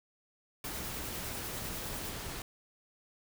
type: noise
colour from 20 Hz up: pink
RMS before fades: -41 dBFS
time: 0.64-2.42 s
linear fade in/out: 2 ms
type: noise with tremolo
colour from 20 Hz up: blue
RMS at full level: -43 dBFS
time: 0.64-2.11 s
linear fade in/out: 10 ms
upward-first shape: square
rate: 10 Hz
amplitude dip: 35%
effects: none